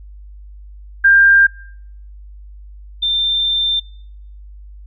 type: tone pair in turn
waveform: sine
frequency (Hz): 1595 / 3581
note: G6 / A7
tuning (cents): +30 / +30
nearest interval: octave + major second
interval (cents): 1400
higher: second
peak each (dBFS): -6 / -14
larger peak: first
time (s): 1.04-1.47 / 3.02-3.8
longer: second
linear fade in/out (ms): 10
effects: noise-tail reverb RT60 0.7 s tail -24 dB re dry + added 50 Hz sine -34 dBFS peak until 4.86 s